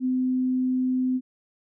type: tone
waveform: sine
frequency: 255.8 Hz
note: C4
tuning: 39 cents flat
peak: -21 dBFS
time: 0-1.21 s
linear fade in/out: 50 ms
effects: none